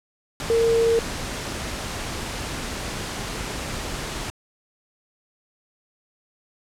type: tone in noise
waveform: sine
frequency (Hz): 459.1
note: A#4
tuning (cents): -26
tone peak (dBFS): -16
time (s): 0.5-0.99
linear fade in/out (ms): 0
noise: pink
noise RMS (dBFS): -30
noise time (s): 0.4-4.3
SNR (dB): +11
effects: low-pass 9000 Hz 12 dB/octave